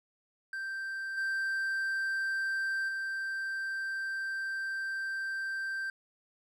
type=tone with level steps; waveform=triangle; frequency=1568 Hz; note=G6; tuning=in tune; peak=-33 / -28 / -31 dBFS; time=0.53-5.9 s; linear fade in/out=2 ms; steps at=1.17 / 2.88 s; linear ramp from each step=10 ms; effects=none